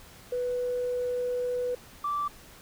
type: tone pair in turn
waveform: sine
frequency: 493.9 / 1166.6 Hz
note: B4 / D6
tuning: 0 / -12 cents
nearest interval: octave + minor third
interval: 1488 cents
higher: second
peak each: -26 dBFS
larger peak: neither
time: 0.32-1.75 / 2.04-2.28 s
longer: first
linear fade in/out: 5 ms
effects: tanh soft clip ceiling -22 dBFS + pink hiss -51 dBFS RMS until 2.61 s